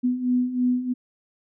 sine beating tone pair, 246.9 / 250 Hz, B3 / B3, 0 / +21 cents, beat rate 3.1 Hz, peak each -26 / -21 dBFS, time 0.03-0.94 s, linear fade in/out 20 ms, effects none

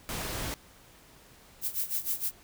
pink noise, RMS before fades -35 dBFS, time 0.09-0.54 s, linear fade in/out 0 ms
violet noise with tremolo, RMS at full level -29 dBFS, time 1.61-2.32 s, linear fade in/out 50 ms, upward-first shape sine, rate 6.5 Hz, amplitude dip 85%
effects pink hiss -56 dBFS RMS until 2.43 s

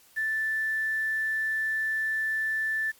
sine tone with quantisation, 1760 Hz, A6, in tune, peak -25 dBFS, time 0.16-2.92 s, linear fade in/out 20 ms, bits 8, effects white hiss -58 dBFS RMS until 2.99 s + MP3 96 kbps

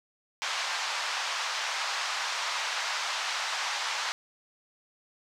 pink band-pass noise, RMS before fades -32 dBFS, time 0.42-4.12 s, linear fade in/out 0 ms, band 830 to 6200 Hz, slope 24 dB/octave, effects none

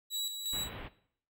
sawtooth tone with tremolo, 3902 Hz, B7, 22 cents flat, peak -30 dBFS, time 0.1-0.7 s, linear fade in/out 50 ms, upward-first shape square, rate 2.8 Hz, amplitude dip 50%
pink low-pass noise, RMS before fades -44 dBFS, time 0.52-0.89 s, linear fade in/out 20 ms, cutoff 3400 Hz, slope 48 dB/octave
effects noise-tail reverb RT60 0.6 s tail -17 dB re dry

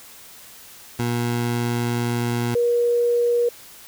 20% pulse / sine tone pair in turn, 119.4 / 477.6 Hz, A#2 / A#4, +42 / +42 cents, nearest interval 2 octaves, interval 2400 cents, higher second, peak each -16 dBFS, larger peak neither, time 0.99-2.55 / 2.55-3.49 s, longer first, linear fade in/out 5 ms, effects white hiss -44 dBFS RMS until 3.87 s

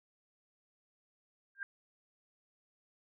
sine tone with exponential growth, 1596 Hz, G6, 31 cents sharp, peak -32 dBFS, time 1.55-1.63 s, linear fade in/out 1 ms, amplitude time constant 17 ms, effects none

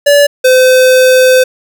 square tone pair in turn, 575 / 512.3 Hz, D5 / C5, -37 / -37 cents, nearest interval major second, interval 200 cents, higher first, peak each -4 dBFS, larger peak neither, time 0.06-0.27 / 0.44-1.44 s, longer second, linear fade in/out 10 ms, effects none

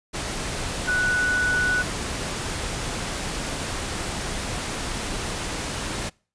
sine tone in noise, 1480 Hz, F#6, in tune, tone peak -20 dBFS, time 0.87-1.83 s, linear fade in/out 20 ms, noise pink, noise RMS -29 dBFS, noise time 0.13-6.1 s, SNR +6 dB, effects noise-tail reverb RT60 0.4 s tail -26 dB re dry + resampled to 22050 Hz

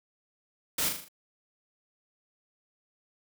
white noise with echo, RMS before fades -29 dBFS, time 0.78-0.89 s, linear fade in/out 5 ms, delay 39 ms, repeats 5, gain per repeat -5 dB, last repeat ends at 1.085 s, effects none

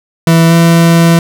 40% pulse tone with pitch glide, 165.2 to 167.51 Hz, E3 to E3, +4 to +28 cents, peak -3 dBFS, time 0.27-1.19 s, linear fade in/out 2 ms, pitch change +24 cents, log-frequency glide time 0.48-0.53 s, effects none

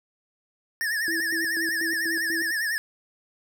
square tone with vibrato, 1760 Hz, A6, in tune, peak -25 dBFS, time 0.81-2.78 s, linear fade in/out 0 ms, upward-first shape triangle, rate 10 Hz, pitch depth 130 cents each way
sine tone with tremolo, 329.6 Hz, E4, in tune, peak -30 dBFS, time 1.08-2.51 s, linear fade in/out 0 ms, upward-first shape square, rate 4.1 Hz, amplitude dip 70%
effects none

